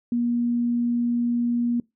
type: tone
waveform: sine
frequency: 238.7 Hz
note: A#3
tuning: 41 cents sharp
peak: -20 dBFS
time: 0.12-1.8 s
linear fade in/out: 2 ms
effects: noise-tail reverb RT60 0.2 s tail -24 dB re dry